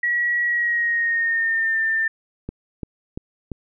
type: tone with pitch glide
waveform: sine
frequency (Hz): 1921 to 1792.4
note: B6 to A6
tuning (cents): -48 to +32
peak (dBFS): -18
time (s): 0.03-2.08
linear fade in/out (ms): 5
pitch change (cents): -120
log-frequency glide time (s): 0.44-1.79
type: click train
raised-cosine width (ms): 3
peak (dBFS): -16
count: 4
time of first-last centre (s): 2.49-3.517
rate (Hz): 2.92
effects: none